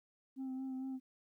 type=tone with vibrato; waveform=sine; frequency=262.5 Hz; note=C4; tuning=6 cents sharp; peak=-36 dBFS; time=0.36-1 s; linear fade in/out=50 ms; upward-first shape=sine; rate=4.4 Hz; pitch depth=22 cents each way; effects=tanh soft clip ceiling -38 dBFS + 13-bit